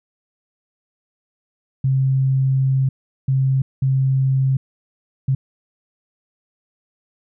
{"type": "tone bursts at uneven times", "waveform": "sine", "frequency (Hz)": 133.3, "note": "C3", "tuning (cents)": 33, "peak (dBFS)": -14, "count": 4, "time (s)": [[1.84, 2.89], [3.28, 3.62], [3.82, 4.57], [5.28, 5.35]], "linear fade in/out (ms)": 5, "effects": []}